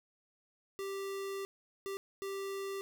square tone bursts at uneven times, 392 Hz, G4, in tune, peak -38 dBFS, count 3, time 0.79-1.45 / 1.86-1.97 / 2.22-2.81 s, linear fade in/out 0 ms, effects none

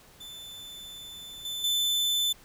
40% pulse tone with level steps, 3520 Hz, A7, in tune, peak -40 / -31 / -23 dBFS, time 0.2-2.33 s, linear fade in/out 10 ms, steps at 1.45 / 1.64 s, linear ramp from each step 2 ms, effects pink hiss -55 dBFS RMS until 2.44 s

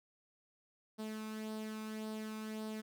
sawtooth tone with flanger, 217.1 Hz, A3, 23 cents flat, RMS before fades -43 dBFS, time 0.98-2.82 s, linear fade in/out 20 ms, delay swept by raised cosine 0.21 to 0.83 ms, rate 1.8 Hz, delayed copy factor +0.5, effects none

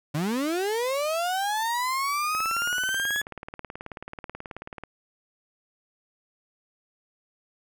35% pulse linear sweep, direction up, 138.59 to 1705 Hz, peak -23 dBFS, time 0.14-3.22 s, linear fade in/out 10 ms
click train, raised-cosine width 0.5 ms, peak -22 dBFS, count 47, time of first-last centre 2.35-4.836 s, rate 18.5 Hz
effects none

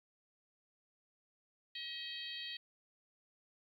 harmonic tone, 637 Hz, D#5, 41 cents sharp, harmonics 3 / 4 / 5 / 6 / 7, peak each -50 / -51 / -46 / -48 / -49 dBFS, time 1.75-2.57 s, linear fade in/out 5 ms, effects 12-bit

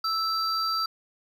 triangle tone pair together, 1318 / 4697 Hz, E6 / D8, -1 / -1 cents, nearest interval octave + minor seventh, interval 2200 cents, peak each -25 / -27 dBFS, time 0.04-0.86 s, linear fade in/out 5 ms, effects none

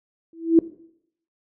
sine tone with exponential growth, 329.6 Hz, E4, in tune, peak -7 dBFS, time 0.33-0.59 s, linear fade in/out 2 ms, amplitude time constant 56 ms, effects noise-tail reverb RT60 0.7 s tail -18 dB re dry

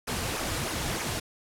pink noise with flanger, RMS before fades -31 dBFS, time 0.07-1.2 s, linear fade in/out 10 ms, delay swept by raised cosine 0.23 to 5.43 ms, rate 3.2 Hz, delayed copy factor -0.65, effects low-pass 12000 Hz 12 dB/octave

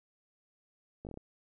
slowing click train, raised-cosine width 2 ms, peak -30 dBFS, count 6, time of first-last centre 1.05-1.174 s, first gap 18 ms, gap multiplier 1.16, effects none

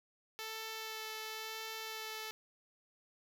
5% pulse tone with vibrato, 440 Hz, A4, in tune, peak -30 dBFS, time 0.39-2.31 s, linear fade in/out 0 ms, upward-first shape sine, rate 0.96 Hz, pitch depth 10 cents each way, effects none

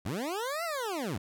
20% pulse linear two-way sweep, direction up then down, 74.9 to 696 to 74.9 Hz, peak -27 dBFS, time 0.05-1.18 s, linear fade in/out 10 ms, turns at 0.64 s, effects none

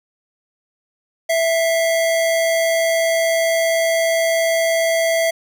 square tone pair together, 659.3 / 2115 Hz, E5 / C7, 0 / +18 cents, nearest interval octave + minor sixth, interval 2018 cents, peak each -16 / -26 dBFS, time 1.29-5.31 s, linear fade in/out 10 ms, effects none

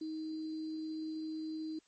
sine tone with sample-and-hold, 315 Hz, D#4, 21 cents sharp, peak -37 dBFS, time 0.01-1.79 s, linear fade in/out 5 ms, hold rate 4410 Hz, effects white hiss -70 dBFS RMS until 1.87 s + MP3 32 kbps

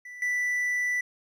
triangle tone with level steps, 1975.5 Hz, B6, in tune, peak -38 / -23 dBFS, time 0.05-1.01 s, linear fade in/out 5 ms, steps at 0.22 s, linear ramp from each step 2 ms, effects none

